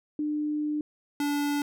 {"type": "tone pair in turn", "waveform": ["sine", "square"], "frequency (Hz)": [299.8, 289.3], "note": ["D4", "D4"], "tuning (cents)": [36, -26], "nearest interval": "minor second", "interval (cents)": 62, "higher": "first", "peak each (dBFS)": -26, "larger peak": "neither", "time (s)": [[0.19, 0.81], [1.2, 1.62]], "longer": "first", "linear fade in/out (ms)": 2, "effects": []}